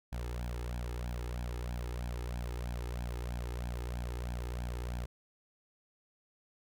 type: tone with flanger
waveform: sawtooth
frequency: 60.1 Hz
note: B1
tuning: 46 cents flat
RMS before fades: -38 dBFS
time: 0.12-5.06 s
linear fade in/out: 10 ms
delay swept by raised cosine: 1.2 to 2.4 ms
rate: 3.1 Hz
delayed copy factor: +0.7
effects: none